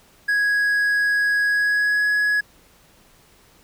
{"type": "tone with pitch glide", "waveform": "triangle", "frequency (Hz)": [1661.2, 1679.5], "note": ["G#6", "G#6"], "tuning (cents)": [0, 19], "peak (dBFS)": -15, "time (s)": [0.28, 2.41], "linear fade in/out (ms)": 10, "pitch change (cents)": 19, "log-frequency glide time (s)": [1.46, 2.07], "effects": ["pink hiss -54 dBFS RMS until 3.63 s"]}